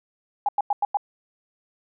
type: tone bursts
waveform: sine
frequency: 817 Hz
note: G#5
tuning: 29 cents flat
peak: -18 dBFS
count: 5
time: 0.46-0.971 s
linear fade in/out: 2 ms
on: 27 ms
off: 94 ms
effects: none